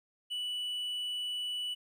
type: tone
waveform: triangle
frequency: 2960 Hz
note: F#7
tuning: in tune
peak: -32 dBFS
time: 0.3-1.75 s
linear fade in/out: 20 ms
effects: 12-bit